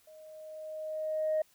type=tone with level ramp; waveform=sine; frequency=623 Hz; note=D#5; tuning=2 cents sharp; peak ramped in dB=-51 to -24 dBFS; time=0.07-1.42 s; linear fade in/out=5 ms; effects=tanh soft clip ceiling -23 dBFS + white hiss -66 dBFS RMS until 1.54 s